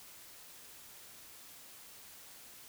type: silence
effects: white hiss -54 dBFS RMS until 2.68 s

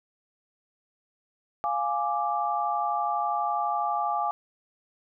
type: chord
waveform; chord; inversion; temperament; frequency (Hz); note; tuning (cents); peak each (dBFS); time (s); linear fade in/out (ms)
sine; D diminished; first; equal; 698.5 / 830.6 / 1174.7; F5 / Ab5 / D6; 0 / 0 / 0; -30 / -28 / -29; 1.64-4.31; 0
effects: none

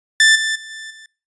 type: tone with level steps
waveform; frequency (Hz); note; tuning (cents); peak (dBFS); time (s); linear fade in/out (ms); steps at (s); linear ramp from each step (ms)
sawtooth; 1769; A6; +9; -5 / -14 / -29 / -27 / -35; 0.2-1.06; 2; 0.35 / 0.55 / 0.7 / 0.9; 10
effects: noise-tail reverb RT60 0.4 s tail -25 dB re dry + resampled to 22050 Hz

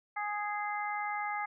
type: harmonic tone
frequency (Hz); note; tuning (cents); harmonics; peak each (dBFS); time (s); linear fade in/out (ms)
415.3; G#4; 0; 2 / 3 / 4 / 5; -35 / -39 / -43 / -39; 0.16-1.46; 10
effects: none

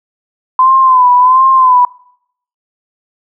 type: tone with vibrato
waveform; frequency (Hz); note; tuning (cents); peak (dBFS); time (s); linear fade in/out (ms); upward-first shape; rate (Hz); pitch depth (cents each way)
sine; 1022; C6; -41; -4; 0.59-1.85; 2; sine; 1.4; 65
effects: noise-tail reverb RT60 0.7 s tail -23 dB re dry

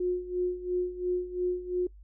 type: tone with tremolo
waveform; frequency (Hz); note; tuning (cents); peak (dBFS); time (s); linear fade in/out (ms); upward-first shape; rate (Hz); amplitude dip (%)
sine; 360; F#4; -47; -24; 0-1.87; 5; sine; 2.9; 80
effects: noise-tail reverb RT60 0.1 s tail -21 dB re dry + added 50 Hz sine -48 dBFS peak until 2.03 s

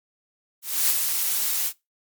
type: noise with ADSR envelope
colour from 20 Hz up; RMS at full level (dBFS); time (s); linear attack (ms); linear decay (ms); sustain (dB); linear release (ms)
blue; -19; 0.62-1.73; 270; 39; -5; 69
effects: noise-tail reverb RT60 0.2 s tail -20 dB re dry + MP3 96 kbps

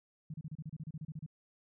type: tone bursts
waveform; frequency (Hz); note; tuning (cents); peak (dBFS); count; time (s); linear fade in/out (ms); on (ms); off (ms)
sine; 155; D#3; -6; -39; 14; 0.3-1.263; 5; 40; 31
effects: none

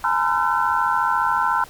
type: tone cluster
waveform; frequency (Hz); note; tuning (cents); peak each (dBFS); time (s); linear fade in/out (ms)
sine; 841 / 921 / 1015 / 1357 / 1513; G#5 / A#5 / B5 / E6 / F#6; +22 / -21 / +47 / +50 / +38; -26 / -23 / -22 / -23 / -26; 0.04-1.64; 2
effects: pink hiss -44 dBFS RMS until 1.69 s

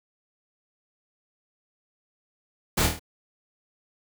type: noise with echo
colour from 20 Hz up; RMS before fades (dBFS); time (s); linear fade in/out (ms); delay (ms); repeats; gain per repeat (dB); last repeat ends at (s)
pink; -23; 2.77-2.87; 10; 25; 5; -4; 2.995
effects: none

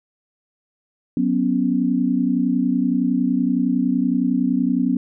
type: chord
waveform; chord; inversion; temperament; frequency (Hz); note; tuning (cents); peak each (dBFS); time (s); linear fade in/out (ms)
sine; F# suspended fourth; none; just; 185 / 246.7 / 277.5; F#3 / B3 / C#4; 0 / -2 / +2; -23 / -19 / -21; 1.17-4.97; 2
effects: none

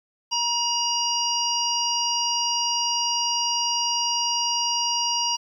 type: harmonic tone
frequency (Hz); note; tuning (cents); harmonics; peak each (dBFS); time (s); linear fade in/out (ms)
950; A#5; +33; 1 / 3 / 5 / 6; -27 / -27 / -27 / -27; 0.31-5.37; 20
effects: 9-bit

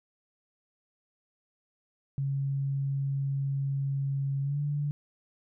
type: tone with pitch glide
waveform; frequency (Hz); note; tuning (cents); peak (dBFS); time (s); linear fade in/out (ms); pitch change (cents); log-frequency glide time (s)
sine; 137.9 to 145.59; C#3 to D3; -9 to -15; -27; 2.18-4.91; 0; +94; 4.42-4.6
effects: none

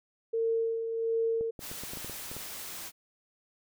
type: tone with tremolo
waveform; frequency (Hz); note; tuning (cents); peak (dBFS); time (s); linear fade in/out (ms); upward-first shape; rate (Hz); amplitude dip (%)
sine; 454.7; A#4; -43; -25; 0.33-1.51; 10; sine; 1.4; 50
type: clicks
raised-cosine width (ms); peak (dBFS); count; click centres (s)
2; -29; 10; 1.41 / 1.592 / 1.715 / 1.836 / 1.935 / 1.972 / 2.046 / 2.097 / 2.315 / 2.366
type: noise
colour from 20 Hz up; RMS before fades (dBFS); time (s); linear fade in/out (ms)
white; -41; 1.59-2.92; 50
effects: none

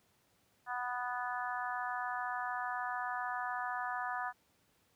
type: harmonic tone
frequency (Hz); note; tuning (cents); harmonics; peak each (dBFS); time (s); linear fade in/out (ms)
246.9; B3; 0; 3 / 4 / 5 / 6 / 7; -40 / -41 / -42 / -43 / -43; 0.66-4.33; 50
effects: pink hiss -72 dBFS RMS until 4.95 s + high-pass 80 Hz 12 dB/octave

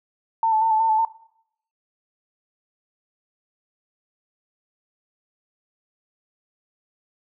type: tone with vibrato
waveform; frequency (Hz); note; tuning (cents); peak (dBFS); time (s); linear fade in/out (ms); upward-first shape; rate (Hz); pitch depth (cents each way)
sine; 886; A5; +12; -16; 0.43-1.05; 2; square; 5.4; 29
effects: noise-tail reverb RT60 0.7 s tail -19 dB re dry

